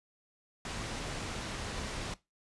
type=low-pass noise; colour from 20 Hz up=pink; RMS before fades=-39 dBFS; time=0.65-2.14 s; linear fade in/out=2 ms; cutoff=7200 Hz; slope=12 dB/octave; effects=noise-tail reverb RT60 0.2 s tail -18 dB re dry + resampled to 24000 Hz